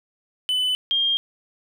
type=tone pair in turn; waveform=triangle / sine; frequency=3006 / 3213 Hz; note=F#7 / G7; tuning=+27 / +42 cents; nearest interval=minor second; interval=115 cents; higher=second; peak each=-18 dBFS; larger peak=neither; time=0.49-0.75 / 0.91-1.17 s; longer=neither; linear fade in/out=0 ms; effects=none